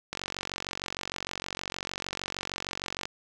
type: click train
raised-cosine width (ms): 0.2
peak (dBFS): -15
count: 137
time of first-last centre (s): 0.13-3.055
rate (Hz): 46.5
effects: none